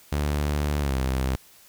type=tone with pitch glide; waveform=sawtooth; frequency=73.42 to 65.41 Hz; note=D2 to C2; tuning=0 to 0 cents; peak=-19 dBFS; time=0.12-1.36 s; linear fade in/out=5 ms; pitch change=-200 cents; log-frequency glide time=0.8-0.95 s; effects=white hiss -53 dBFS RMS until 1.68 s